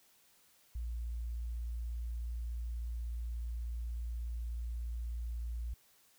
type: tone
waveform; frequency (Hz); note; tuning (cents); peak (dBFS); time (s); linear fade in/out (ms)
sine; 58.27; A#1; 0; -36; 0.75-5.74; 5
effects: white hiss -67 dBFS RMS until 6.18 s